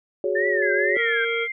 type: chord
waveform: sine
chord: F# suspended second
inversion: none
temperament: equal with one note detuned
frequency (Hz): 370 / 415.3 / 560.2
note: F#4 / G#4 / C#5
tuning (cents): 0 / 0 / +18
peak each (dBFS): -25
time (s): 0.24-0.97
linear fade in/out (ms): 2
type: tone with vibrato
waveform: sine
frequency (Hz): 1760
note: A6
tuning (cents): 0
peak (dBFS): -22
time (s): 0.35-1.25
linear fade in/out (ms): 10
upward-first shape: triangle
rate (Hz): 2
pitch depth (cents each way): 210
type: tone with pitch glide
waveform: sine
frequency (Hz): 2044 to 2104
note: C7 to C7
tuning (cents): -41 to +9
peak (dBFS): -26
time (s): 0.62-1.52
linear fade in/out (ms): 5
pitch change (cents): +50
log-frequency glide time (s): 0.75-1.07
type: harmonic tone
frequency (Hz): 462.4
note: A#4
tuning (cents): -14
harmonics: 1 / 3 / 5 / 7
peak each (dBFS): -25 / -30 / -32 / -33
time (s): 0.95-1.48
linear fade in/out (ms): 50
effects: none